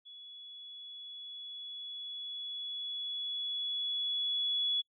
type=tone with level ramp; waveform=sine; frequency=3391 Hz; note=G#7; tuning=35 cents sharp; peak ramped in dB=-48 to -28 dBFS; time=0.05-4.82 s; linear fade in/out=20 ms; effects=noise-tail reverb RT60 0.1 s tail -26 dB re dry